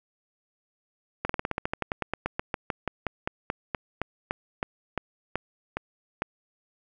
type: slowing click train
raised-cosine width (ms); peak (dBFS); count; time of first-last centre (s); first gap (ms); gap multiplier
0.5; -12; 29; 1.25-6.221; 44; 1.09
effects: none